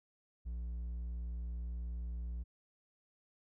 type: tone with hard clipping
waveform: sine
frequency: 59.3 Hz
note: A#1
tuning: 30 cents sharp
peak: -39 dBFS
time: 0.45-2.44 s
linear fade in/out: 20 ms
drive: 3 dB
effects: none